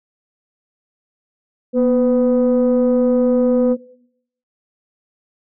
sine tone pair together, 242.5 / 503 Hz, B3 / B4, -31 / +32 cents, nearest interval octave + minor second, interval 1263 cents, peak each -13 dBFS, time 1.73-3.77 s, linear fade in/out 50 ms, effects noise-tail reverb RT60 0.7 s tail -18 dB re dry + tanh soft clip ceiling -8 dBFS

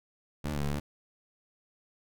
25% pulse ring-modulated tone, 73.3 Hz, D2, 3 cents flat, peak -23 dBFS, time 0.44-0.8 s, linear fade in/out 10 ms, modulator 71.6 Hz, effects none

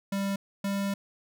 square tone pair in turn, 197.4 / 198.36 Hz, G3 / G3, +12 / +21 cents, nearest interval unison, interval 9 cents, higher second, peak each -28 dBFS, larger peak neither, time 0.12-0.36 / 0.64-0.94 s, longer second, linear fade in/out 5 ms, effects none

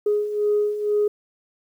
sine beating tone pair, 415.3 / 417.4 Hz, G#4 / G#4, 0 / +9 cents, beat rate 2.1 Hz, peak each -25 / -19 dBFS, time 0.06-1.08 s, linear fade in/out 5 ms, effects tanh soft clip ceiling -12 dBFS + 9-bit

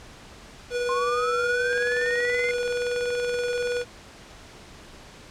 square tone with tremolo, 486.7 Hz, B4, 25 cents flat, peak -24 dBFS, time 0.7-3.85 s, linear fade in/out 50 ms, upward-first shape sine, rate 19 Hz, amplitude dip 25%
sine linear sweep, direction up, 1046.5 to 2107 Hz, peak -25 dBFS, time 0.89-2.51 s, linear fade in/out 0 ms
click train, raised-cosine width 0.3 ms, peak -22 dBFS, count 45, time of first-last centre 1.73-3.815 s, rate 21.1 Hz
effects pink hiss -46 dBFS RMS until 5.3 s + low-pass 7000 Hz 12 dB/octave

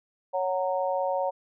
sine chord, F# major, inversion second, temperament just, 555 / 740 / 925 Hz, C#5 / F#5 / A#5, +2 / 0 / -14 cents, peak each -27 / -30 / -31 dBFS, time 0.33-1.31 s, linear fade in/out 20 ms, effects none

